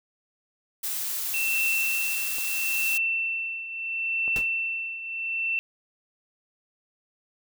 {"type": "noise", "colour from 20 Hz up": "blue", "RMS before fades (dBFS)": -30, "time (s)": [0.83, 2.98], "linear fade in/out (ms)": 10}
{"type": "tone with tremolo", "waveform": "sine", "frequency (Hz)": 2685, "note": "E7", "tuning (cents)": 31, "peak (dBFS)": -22, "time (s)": [1.34, 5.59], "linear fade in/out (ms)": 0, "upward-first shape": "triangle", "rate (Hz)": 0.75, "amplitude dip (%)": 75}
{"type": "clicks", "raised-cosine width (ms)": 1, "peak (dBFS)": -28, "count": 2, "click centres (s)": [2.384, 4.279]}
{"type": "noise with exponential decay", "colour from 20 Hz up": "pink", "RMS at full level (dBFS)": -30, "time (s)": [4.36, 4.49], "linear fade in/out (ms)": 1, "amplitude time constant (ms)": 27}
{"effects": []}